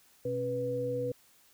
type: tone cluster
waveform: sine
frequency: 125.1 / 273 / 490.9 Hz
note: B2 / C#4 / B4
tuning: +23 / -26 / -10 cents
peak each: -38 / -40 / -31 dBFS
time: 0.25-1.12 s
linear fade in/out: 5 ms
effects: white hiss -63 dBFS RMS until 1.53 s